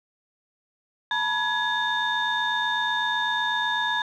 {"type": "tone cluster", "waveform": "sine", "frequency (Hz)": [881, 969, 1680, 3634], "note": ["A5", "B5", "G#6", "A#7"], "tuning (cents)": [2, -33, 19, -45], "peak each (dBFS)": [-30, -27, -25, -28], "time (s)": [1.11, 4.02], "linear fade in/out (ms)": 2, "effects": ["tanh soft clip ceiling -16 dBFS"]}